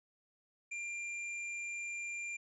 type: tone with hard clipping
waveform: sine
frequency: 2386 Hz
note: D7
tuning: 27 cents sharp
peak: -40 dBFS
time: 0.71-2.37 s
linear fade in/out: 10 ms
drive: 14 dB
effects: resampled to 24000 Hz